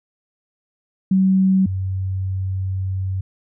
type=tone pair in turn; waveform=sine; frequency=189.9 / 94.78 Hz; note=F#3 / F#2; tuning=+45 / +42 cents; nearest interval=octave; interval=1203 cents; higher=first; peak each=-12 / -20 dBFS; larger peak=first; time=1.11-1.66 / 1.66-3.21 s; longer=second; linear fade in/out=5 ms; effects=none